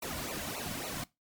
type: noise with flanger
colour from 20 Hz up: pink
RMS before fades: -38 dBFS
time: 0.02-1.04 s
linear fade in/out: 5 ms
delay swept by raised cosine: 0.58 to 2.48 ms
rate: 3.6 Hz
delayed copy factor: -0.9
effects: noise-tail reverb RT60 0.2 s tail -20 dB re dry + MP3 96 kbps